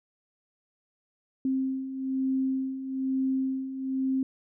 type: beating tone pair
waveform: sine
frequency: 263.5 / 264.6 Hz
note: C4 / C4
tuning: +12 / +20 cents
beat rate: 1.1 Hz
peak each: -33 / -27 dBFS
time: 1.45-4.23 s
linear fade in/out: 2 ms
effects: none